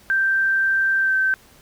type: tone with pitch glide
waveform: sine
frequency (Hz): 1568 to 1548.2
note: G6 to G6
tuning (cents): 0 to -22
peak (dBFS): -16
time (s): 0.1-1.34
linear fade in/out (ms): 0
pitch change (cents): -22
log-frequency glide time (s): 1-1.14
effects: pink hiss -51 dBFS RMS until 1.61 s